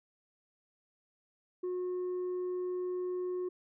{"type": "tone", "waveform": "sine", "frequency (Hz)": 362.7, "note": "F#4", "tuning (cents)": -34, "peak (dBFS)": -30, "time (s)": [1.63, 3.49], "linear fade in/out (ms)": 10, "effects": ["tanh soft clip ceiling -32 dBFS"]}